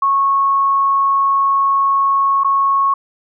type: tone with dropouts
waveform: sine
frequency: 1100 Hz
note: C#6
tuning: 14 cents flat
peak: -11 dBFS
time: 0.02-2.94 s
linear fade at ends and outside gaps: 5 ms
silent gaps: 2.436-2.445 s
effects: none